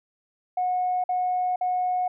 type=tone bursts; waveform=sine; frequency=729 Hz; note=F#5; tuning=26 cents flat; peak=-21 dBFS; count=3; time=0.57-2.08 s; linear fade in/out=5 ms; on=470 ms; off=50 ms; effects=tanh soft clip ceiling -17 dBFS